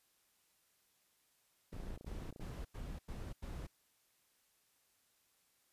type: noise bursts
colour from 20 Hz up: brown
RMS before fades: -45 dBFS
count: 6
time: 1.72-3.67 s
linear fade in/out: 10 ms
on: 250 ms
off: 90 ms
type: click train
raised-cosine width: 2 ms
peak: -39 dBFS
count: 22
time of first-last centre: 1.73-2.467 s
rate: 28.5 Hz
effects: white hiss -75 dBFS RMS until 5.72 s + resampled to 32000 Hz